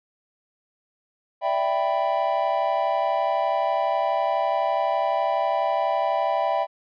triangle chord, E minor seventh, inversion third, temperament equal, 587.3 / 659.3 / 784 / 987.8 Hz, D5 / E5 / G5 / B5, 0 / 0 / 0 / 0 cents, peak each -26 / -23 / -23 / -26 dBFS, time 1.41-6.67 s, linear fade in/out 50 ms, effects resampled to 11025 Hz

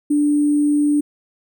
sine tone with sample-and-hold, 293.7 Hz, D4, in tune, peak -13 dBFS, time 0.1-1.01 s, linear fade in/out 10 ms, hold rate 8820 Hz, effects none

